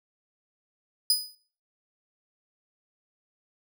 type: tone with exponential decay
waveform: sawtooth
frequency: 4978 Hz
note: D#8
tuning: in tune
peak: -14 dBFS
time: 1.1-1.35 s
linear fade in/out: 2 ms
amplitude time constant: 54 ms
effects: noise-tail reverb RT60 0.5 s tail -20 dB re dry